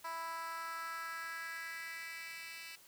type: tone with high-pass filter sweep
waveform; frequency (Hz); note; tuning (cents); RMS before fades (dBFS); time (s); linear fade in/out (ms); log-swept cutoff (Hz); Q
10% pulse; 329.6; E4; 0; -44; 0.04-2.76; 10; 920 to 2800; 3
effects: white hiss -61 dBFS RMS until 2.87 s